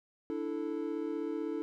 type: chord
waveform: triangle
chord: D suspended second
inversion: none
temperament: equal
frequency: 293.7 / 329.6 / 440 Hz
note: D4 / E4 / A4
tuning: 0 / 0 / 0 cents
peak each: -36 / -35 / -36 dBFS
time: 0.3-1.62 s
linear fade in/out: 0 ms
effects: none